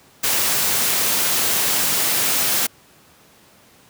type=noise; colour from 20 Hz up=white; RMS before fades=-19 dBFS; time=0.23-2.67 s; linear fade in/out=10 ms; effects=pink hiss -51 dBFS RMS until 3.89 s + high-pass 100 Hz 12 dB/octave